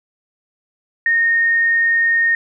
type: tone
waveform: sine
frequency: 1845 Hz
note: A#6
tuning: 18 cents flat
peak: -12 dBFS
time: 1.06-2.35 s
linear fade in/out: 2 ms
effects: none